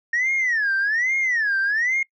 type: tone with vibrato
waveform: sine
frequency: 1832 Hz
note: A#6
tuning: 31 cents flat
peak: -17 dBFS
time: 0.13-2.03 s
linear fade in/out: 5 ms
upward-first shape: sine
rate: 1.2 Hz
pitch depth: 270 cents each way
effects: noise-tail reverb RT60 0.1 s tail -25 dB re dry + tanh soft clip ceiling -16 dBFS